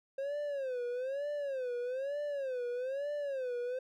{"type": "tone with vibrato", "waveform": "triangle", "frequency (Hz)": 533, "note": "C5", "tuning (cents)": 32, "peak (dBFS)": -32, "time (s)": [0.18, 3.79], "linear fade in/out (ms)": 5, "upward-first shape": "sine", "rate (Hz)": 1.1, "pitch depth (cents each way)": 170, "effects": []}